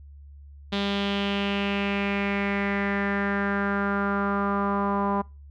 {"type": "tone with low-pass filter sweep", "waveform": "sawtooth", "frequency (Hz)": 200, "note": "G3", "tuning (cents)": 35, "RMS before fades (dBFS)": -26, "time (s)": [0.72, 5.22], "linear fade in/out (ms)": 10, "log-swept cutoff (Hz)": [3600, 1000], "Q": 4.3, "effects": ["noise-tail reverb RT60 0.3 s tail -26 dB re dry", "added 71 Hz sine -43 dBFS peak until 5.5 s"]}